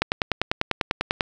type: click train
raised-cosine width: 0.3 ms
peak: -4 dBFS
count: 13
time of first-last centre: 0.02-1.208 s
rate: 10.1 Hz
effects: none